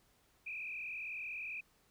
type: tone with frequency modulation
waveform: sine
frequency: 2474 Hz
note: D#7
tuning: 10 cents flat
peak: -40 dBFS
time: 0.46-1.61 s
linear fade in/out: 10 ms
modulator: 42.2 Hz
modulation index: 2.7
effects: pink hiss -71 dBFS RMS until 1.9 s